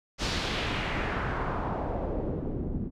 pink noise with low-pass filter sweep, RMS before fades -31 dBFS, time 0.18-2.91 s, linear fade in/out 50 ms, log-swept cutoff 5400 to 230 Hz, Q 1.6, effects none

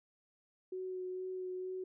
sine tone with vibrato, 370 Hz, F#4, in tune, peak -38 dBFS, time 0.72-1.84 s, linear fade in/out 5 ms, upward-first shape sine, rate 2.2 Hz, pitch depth 13 cents each way, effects none

